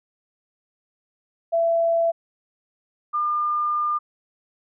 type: tone pair in turn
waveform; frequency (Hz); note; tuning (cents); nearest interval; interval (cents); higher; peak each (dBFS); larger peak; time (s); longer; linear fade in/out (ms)
sine; 669 / 1204.1; E5 / D6; +25 / +43; minor seventh; 1018; second; -17 / -20; first; 1.52-2.12 / 3.13-3.99; second; 20
effects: none